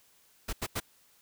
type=noise bursts; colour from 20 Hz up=pink; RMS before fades=-33 dBFS; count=3; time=0.48-0.802 s; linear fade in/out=10 ms; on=50 ms; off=86 ms; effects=white hiss -64 dBFS RMS until 1.21 s